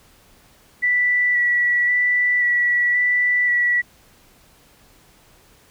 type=tone with vibrato; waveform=sine; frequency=1958 Hz; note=B6; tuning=15 cents flat; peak=-15 dBFS; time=0.82-3.82 s; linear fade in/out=20 ms; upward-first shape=square; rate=0.94 Hz; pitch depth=12 cents each way; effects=pink hiss -53 dBFS RMS until 5.7 s